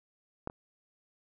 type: clicks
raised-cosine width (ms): 1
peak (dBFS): -20 / -30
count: 2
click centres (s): 0.474 / 0.499
effects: none